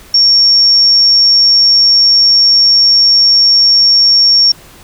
sine tone, 5510 Hz, F8, 24 cents flat, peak -4 dBFS, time 0.14-4.52 s, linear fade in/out 5 ms, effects pink hiss -38 dBFS RMS until 4.83 s

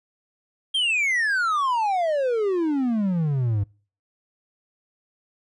triangle exponential sweep, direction down, 3254 to 96.9 Hz, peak -18 dBFS, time 0.74-3.64 s, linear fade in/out 10 ms, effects noise-tail reverb RT60 0.4 s tail -25 dB re dry + resampled to 24000 Hz

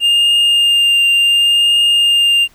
triangle tone with vibrato, 2810 Hz, F7, 10 cents sharp, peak -7 dBFS, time 0-2.48 s, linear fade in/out 50 ms, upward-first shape triangle, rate 0.69 Hz, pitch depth 13 cents each way, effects pink hiss -50 dBFS RMS until 2.54 s

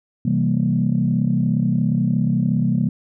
sine chord, C dominant seventh, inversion none, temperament equal, 130.81 / 164.81 / 196 / 233.1 Hz, C3 / E3 / G3 / Bb3, 0 / 0 / 0 / 0 cents, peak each -21 dBFS, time 0.25-2.89 s, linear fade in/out 5 ms, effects tanh soft clip ceiling -7 dBFS

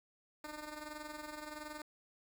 10% pulse tone with amplitude modulation, 302.2 Hz, D4, 50 cents sharp, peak -34 dBFS, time 0.44-1.82 s, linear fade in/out 2 ms, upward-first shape sine, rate 21.4 Hz, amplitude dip 60%, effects 10-bit

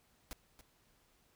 pink noise with echo, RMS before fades -44 dBFS, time 0.31-0.33 s, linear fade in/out 0 ms, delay 280 ms, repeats 1, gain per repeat -12 dB, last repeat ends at 0.61 s, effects pink hiss -71 dBFS RMS until 1.35 s

